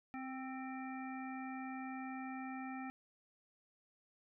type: harmonic tone with a mistuned harmonic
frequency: 261.6 Hz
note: C4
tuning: in tune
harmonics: 1 / 3 / 5 / 7 / 9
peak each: -44 / -48 / -53 / -54 / -54 dBFS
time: 0.14-2.9 s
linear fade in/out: 0 ms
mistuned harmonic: 5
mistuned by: +20 cents
effects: none